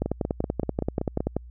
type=two click trains; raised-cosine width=2 ms; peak=-11 / -13 dBFS; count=15 / 7; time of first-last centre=0.02-1.366 / 0.06-1.205 s; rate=10.4 / 5.24 Hz; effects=added 60 Hz sine -41 dBFS peak until 1.5 s